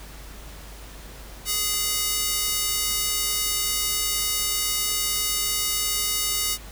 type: tone with high-pass filter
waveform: square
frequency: 415.3 Hz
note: G#4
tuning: in tune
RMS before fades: -25 dBFS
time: 1.45-6.58 s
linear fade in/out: 50 ms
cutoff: 4300 Hz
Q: 0.57
effects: added 50 Hz sine -40 dBFS peak until 6.71 s + pink hiss -44 dBFS RMS until 6.71 s